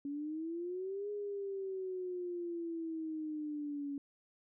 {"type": "exponential two-way sweep", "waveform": "sine", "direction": "up then down", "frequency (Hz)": [280, 415.3, 280], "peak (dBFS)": -37, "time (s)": [0.05, 3.98], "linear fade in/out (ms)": 2, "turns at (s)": 1.1, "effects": []}